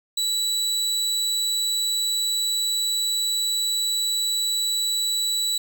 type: tone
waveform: 30% pulse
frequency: 3940 Hz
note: B7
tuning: 5 cents flat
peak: -19 dBFS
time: 0.17-5.58 s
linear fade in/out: 5 ms
effects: none